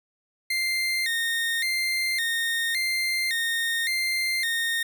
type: tone with vibrato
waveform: 30% pulse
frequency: 1964 Hz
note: B6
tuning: 10 cents flat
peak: -21 dBFS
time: 0.5-4.83 s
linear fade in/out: 5 ms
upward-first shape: square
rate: 0.89 Hz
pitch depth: 110 cents each way
effects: none